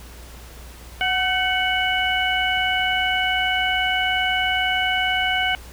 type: harmonic tone with a mistuned harmonic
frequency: 740 Hz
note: F#5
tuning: in tune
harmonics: 1 / 2 / 3 / 4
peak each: -24 / -24 / -24 / -24 dBFS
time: 1.01-5.55 s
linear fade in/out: 0 ms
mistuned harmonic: 2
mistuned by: +48 cents
effects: added 60 Hz sine -39 dBFS peak until 5.72 s + pink hiss -44 dBFS RMS until 5.72 s